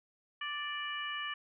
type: harmonic tone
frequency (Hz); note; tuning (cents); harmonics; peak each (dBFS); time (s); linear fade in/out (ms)
587.3; D5; 0; 2 / 3 / 4 / 5; -41 / -40 / -44 / -41; 0.41-1.34; 5
effects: none